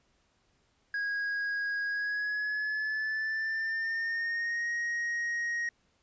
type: tone with pitch glide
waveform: triangle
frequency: 1646 to 1879.9 Hz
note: G#6 to A#6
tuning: -16 to +14 cents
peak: -28 dBFS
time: 0.94-5.69 s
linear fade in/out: 2 ms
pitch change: +230 cents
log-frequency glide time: 1.86-4.7 s
effects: pink hiss -71 dBFS RMS until 6.02 s + resampled to 16000 Hz

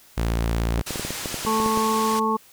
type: tone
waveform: sawtooth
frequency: 56.9 Hz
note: A#1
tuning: 41 cents flat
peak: -17 dBFS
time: 0.17-0.82 s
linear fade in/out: 10 ms
type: clicks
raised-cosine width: 2 ms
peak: -16 dBFS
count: 12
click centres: 0.786 / 0.907 / 0.958 / 0.996 / 1.05 / 1.106 / 1.258 / 1.343 / 1.45 / 1.601 / 1.661 / 1.774 s
type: low-pass noise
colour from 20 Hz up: white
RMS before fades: -32 dBFS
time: 0.86-2.2 s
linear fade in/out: 10 ms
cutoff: 9000 Hz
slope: 12 dB/octave
type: harmonic tone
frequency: 220 Hz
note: A3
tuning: in tune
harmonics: 1 / 2 / 4 / 5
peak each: -25 / -26 / -26 / -23 dBFS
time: 1.46-2.37 s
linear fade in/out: 10 ms
effects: white hiss -52 dBFS RMS until 2.52 s

